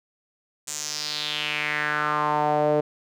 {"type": "tone with band-pass filter sweep", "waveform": "sawtooth", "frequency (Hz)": 150, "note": "D3", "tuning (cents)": 37, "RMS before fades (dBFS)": -25, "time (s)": [0.67, 2.81], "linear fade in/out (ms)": 10, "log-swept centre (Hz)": [7700, 510], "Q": 3.7, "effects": []}